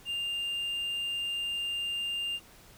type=tone; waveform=triangle; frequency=2800 Hz; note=F7; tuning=4 cents sharp; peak=-29 dBFS; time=0.05-2.4 s; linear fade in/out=50 ms; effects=pink hiss -55 dBFS RMS until 2.77 s